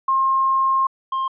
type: tone pair in turn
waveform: sine / triangle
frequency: 1067 / 1061.9 Hz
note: C6 / C6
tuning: +34 / +25 cents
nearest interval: unison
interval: 9 cents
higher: first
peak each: -15 / -18 dBFS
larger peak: first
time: 0.08-0.87 / 1.12-1.28 s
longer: first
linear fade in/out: 5 ms
effects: resampled to 8000 Hz